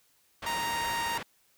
white low-pass noise, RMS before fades -39 dBFS, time 0.42-1.23 s, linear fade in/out 5 ms, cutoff 2100 Hz, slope 12 dB/octave
sawtooth tone, 932.3 Hz, A#5, in tune, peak -26 dBFS, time 0.46-1.18 s, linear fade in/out 5 ms
effects white hiss -67 dBFS RMS until 1.57 s

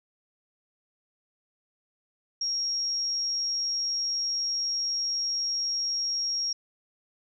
sine tone, 5588 Hz, F8, in tune, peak -26 dBFS, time 2.41-6.53 s, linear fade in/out 5 ms, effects none

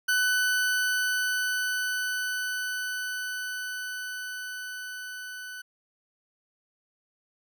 40% pulse tone with level ramp, 1500 Hz, F#6, 23 cents sharp, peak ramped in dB -21 to -37 dBFS, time 0.08-5.62 s, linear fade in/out 10 ms, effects none

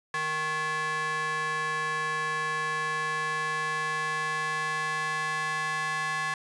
40% pulse ring-modulated tone, 311.1 Hz, D#4, in tune, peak -24 dBFS, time 0.14-6.34 s, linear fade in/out 2 ms, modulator 1400 Hz, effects resampled to 22050 Hz

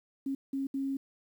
sine tone bursts at uneven times, 272 Hz, C#4, 33 cents flat, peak -30 dBFS, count 3, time 0.26-0.35 / 0.53-0.67 / 0.74-0.97 s, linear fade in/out 5 ms, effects 10-bit

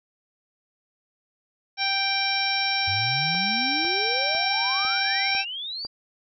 harmonic tone, 784 Hz, G5, in tune, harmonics 1 / 2 / 3 / 4 / 5 / 6 / 7, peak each -29 / -32 / -27 / -35 / -30 / -38 / -27 dBFS, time 1.77-5.45 s, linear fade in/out 50 ms
sine exponential sweep, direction up, 92.4 to 4800 Hz, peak -30 dBFS, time 2.87-5.87 s, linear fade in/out 10 ms
click train, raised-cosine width 1 ms, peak -26 dBFS, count 6, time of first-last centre 3.35-5.85 s, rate 2 Hz
effects none

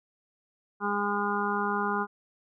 harmonic tone, 204.2 Hz, G#3, 29 cents flat, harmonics 1 / 2 / 4 / 5 / 6 / 7, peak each -33 / -33 / -33 / -33 / -33 / -33 dBFS, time 0.8-2.07 s, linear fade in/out 50 ms, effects none

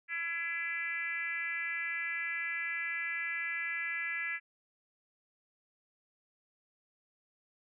sine tone with frequency modulation, 2012 Hz, B6, 32 cents sharp, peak -33 dBFS, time 0.08-4.4 s, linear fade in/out 50 ms, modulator 334 Hz, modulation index 1.3, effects none

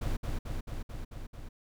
brown noise with echo, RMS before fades -31 dBFS, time 0.01-0.17 s, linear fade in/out 10 ms, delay 220 ms, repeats 6, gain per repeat -2 dB, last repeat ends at 1.49 s, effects none

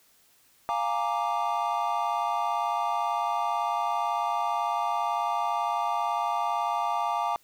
triangle chord, Bb dominant seventh, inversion second, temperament equal with one note detuned, 698.5 / 830.6 / 928.6 / 1174.7 Hz, F5 / Ab5 / Bb5 / D6, 0 / 0 / -7 / 0 cents, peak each -29 dBFS, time 0.69-7.36 s, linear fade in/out 0 ms, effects white hiss -62 dBFS RMS until 7.43 s

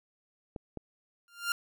clicks, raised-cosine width 2 ms, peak -25 dBFS, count 2, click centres 0.562 / 0.773 s
sawtooth tone with exponential growth, 1396.9 Hz, F6, in tune, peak -21 dBFS, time 1.28-1.52 s, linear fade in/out 1 ms, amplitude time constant 52 ms
effects none

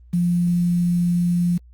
sine tone with quantisation, 174.61 Hz, F3, in tune, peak -16 dBFS, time 0.13-1.58 s, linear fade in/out 10 ms, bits 7, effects added 60 Hz sine -44 dBFS peak until 1.73 s + Opus 24 kbps

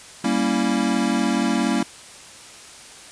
square chord, G diminished seventh, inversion none, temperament equal, 196 / 233.1 / 277.2 / 329.6 Hz, G3 / Bb3 / Db4 / Fb4, 0 / 0 / 0 / 0 cents, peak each -26 / -23 / -25 / -27 dBFS, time 0.24-1.83 s, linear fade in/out 5 ms, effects white hiss -42 dBFS RMS until 3.11 s + resampled to 22050 Hz

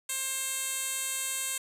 10% pulse tone with band-pass filter, 531 Hz, C5, 25 cents sharp, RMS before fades -33 dBFS, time 0.09-1.58 s, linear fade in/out 5 ms, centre 9100 Hz, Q 1.6, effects none

